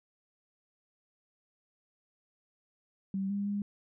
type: tone with pitch steps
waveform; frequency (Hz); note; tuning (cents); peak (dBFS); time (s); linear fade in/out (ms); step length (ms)
sine; 193.8 / 201.3 / 203.3; G3 / G3 / G#3; -20 / +46 / -37; -30; 3.14-3.62; 2; 160
effects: none